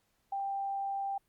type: tone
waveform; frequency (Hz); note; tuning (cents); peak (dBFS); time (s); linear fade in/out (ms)
sine; 789; G5; +11; -32; 0.32-1.18; 5
effects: pink hiss -75 dBFS RMS until 1.28 s + Opus 48 kbps